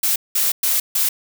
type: noise bursts at uneven times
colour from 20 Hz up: blue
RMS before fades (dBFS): -18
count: 4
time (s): 0.03-0.16 / 0.35-0.52 / 0.63-0.8 / 0.95-1.09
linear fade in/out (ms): 5
effects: none